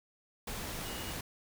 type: tone in noise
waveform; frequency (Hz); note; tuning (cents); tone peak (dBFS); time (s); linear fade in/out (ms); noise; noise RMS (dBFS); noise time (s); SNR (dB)
sine; 2891; F#7; -41; -48; 0.85-1.13; 5; pink; -40; 0.47-1.21; -11
effects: none